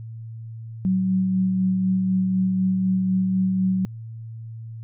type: tone with tremolo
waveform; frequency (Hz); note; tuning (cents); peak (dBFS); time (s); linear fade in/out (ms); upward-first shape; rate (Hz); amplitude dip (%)
sine; 187.3; F#3; +21; -17; 0.85-3.85; 0; sine; 4; 25
effects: added 113 Hz sine -33 dBFS peak until 4.83 s